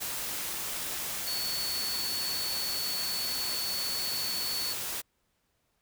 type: tone in noise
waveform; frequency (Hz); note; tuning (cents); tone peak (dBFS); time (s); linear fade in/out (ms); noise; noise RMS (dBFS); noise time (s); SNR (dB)
sine; 4435; C#8; 0; -32; 1.26-4.74; 20; white; -35; 0-5.02; 0
effects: pink hiss -75 dBFS RMS until 5.81 s